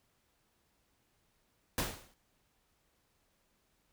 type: noise with exponential decay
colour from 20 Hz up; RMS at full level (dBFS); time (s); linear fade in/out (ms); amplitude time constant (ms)
pink; -30; 1.78-2.14; 2; 78
effects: pink hiss -75 dBFS RMS until 3.92 s